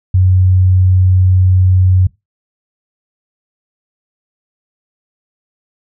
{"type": "tone", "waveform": "sine", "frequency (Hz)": 92.5, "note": "F#2", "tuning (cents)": 0, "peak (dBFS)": -6, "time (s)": [0.14, 2.07], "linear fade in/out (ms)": 5, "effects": ["noise-tail reverb RT60 0.2 s tail -21 dB re dry"]}